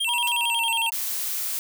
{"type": "tone with vibrato", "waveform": "square", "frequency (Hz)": 2943, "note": "F#7", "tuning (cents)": -10, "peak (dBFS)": -23, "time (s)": [0, 0.9], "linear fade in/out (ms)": 10, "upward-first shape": "square", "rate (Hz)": 11, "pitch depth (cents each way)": 150}
{"type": "tone with pitch glide", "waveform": "triangle", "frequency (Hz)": [958, 916.3], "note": ["A#5", "A#5"], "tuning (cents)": [47, -30], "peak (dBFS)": -25, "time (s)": [0.07, 0.91], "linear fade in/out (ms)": 20, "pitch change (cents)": -77, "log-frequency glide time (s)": [0.31, 0.7]}
{"type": "noise with exponential decay", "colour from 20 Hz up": "blue", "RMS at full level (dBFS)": -26, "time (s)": [0.27, 0.35], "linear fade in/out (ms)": 5, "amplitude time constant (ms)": 17}
{"type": "noise", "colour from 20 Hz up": "blue", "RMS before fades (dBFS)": -28, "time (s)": [0.92, 1.59], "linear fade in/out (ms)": 0}
{"effects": []}